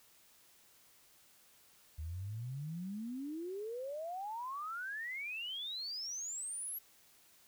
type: exponential sweep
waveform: sine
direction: up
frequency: 74.4 to 11840 Hz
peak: -39 dBFS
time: 1.98-6.79 s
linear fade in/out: 10 ms
effects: white hiss -65 dBFS RMS until 7.47 s